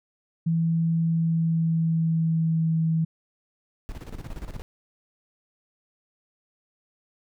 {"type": "tone with pitch glide", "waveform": "sine", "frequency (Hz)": [164.81, 161.79], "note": ["E3", "E3"], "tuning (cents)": [0, -32], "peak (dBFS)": -20, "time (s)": [0.46, 3.05], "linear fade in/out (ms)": 10, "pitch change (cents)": -32, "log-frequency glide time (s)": [0.99, 2.76]}
{"type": "noise with tremolo", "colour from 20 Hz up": "brown", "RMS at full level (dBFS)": -34, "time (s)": [3.89, 4.62], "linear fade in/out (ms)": 0, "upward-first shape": "square", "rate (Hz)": 17, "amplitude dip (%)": 70}
{"effects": []}